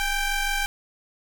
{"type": "ring-modulated tone", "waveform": "20% pulse", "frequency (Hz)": 790, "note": "G5", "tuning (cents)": 13, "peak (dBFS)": -15, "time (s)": [0, 0.66], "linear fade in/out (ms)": 0, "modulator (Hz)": 767, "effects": []}